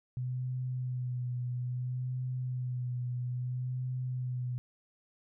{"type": "tone with vibrato", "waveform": "sine", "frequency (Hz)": 125.4, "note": "B2", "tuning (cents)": 27, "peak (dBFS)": -32, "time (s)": [0.17, 4.58], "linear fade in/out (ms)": 0, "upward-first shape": "sine", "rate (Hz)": 0.6, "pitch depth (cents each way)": 27, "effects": []}